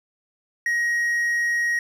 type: tone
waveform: triangle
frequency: 1888 Hz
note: A#6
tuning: 22 cents sharp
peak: -18 dBFS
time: 0.66-1.79 s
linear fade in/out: 2 ms
effects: none